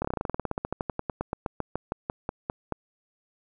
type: slowing click train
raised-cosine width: 1 ms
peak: -14 dBFS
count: 30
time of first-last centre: 0.02-2.723 s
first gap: 26 ms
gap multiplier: 1.08
effects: none